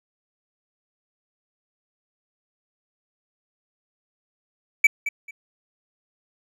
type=tone with echo; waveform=triangle; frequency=2302 Hz; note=D7; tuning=35 cents flat; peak=-8 dBFS; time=4.84-4.87 s; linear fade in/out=5 ms; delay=220 ms; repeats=2; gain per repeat=-13 dB; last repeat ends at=5.31 s; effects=none